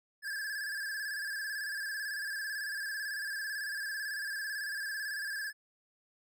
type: tone with vibrato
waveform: square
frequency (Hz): 1661.2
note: G#6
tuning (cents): 0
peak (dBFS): -36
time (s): 0.22-5.53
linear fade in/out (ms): 50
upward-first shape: square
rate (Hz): 18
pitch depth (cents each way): 60
effects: none